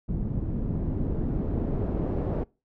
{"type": "noise with low-pass filter sweep", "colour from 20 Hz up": "pink", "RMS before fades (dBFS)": -28, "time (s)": [0.08, 2.44], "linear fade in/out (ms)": 10, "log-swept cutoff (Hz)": [220, 500], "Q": 1, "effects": ["noise-tail reverb RT60 0.3 s tail -24 dB re dry"]}